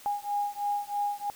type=beating tone pair; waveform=sine; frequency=817 / 820.1 Hz; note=G#5 / G#5; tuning=-29 / -22 cents; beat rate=3.1 Hz; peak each=-31 dBFS; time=0.06-1.3 s; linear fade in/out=0 ms; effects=white hiss -51 dBFS RMS until 1.35 s